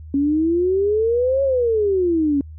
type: exponential two-way sweep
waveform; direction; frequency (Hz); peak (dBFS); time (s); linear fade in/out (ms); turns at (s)
sine; up then down; 274.4 to 554.4 to 274.4; -15; 0.14-2.41; 2; 1.43
effects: added 78 Hz sine -34 dBFS peak until 2.58 s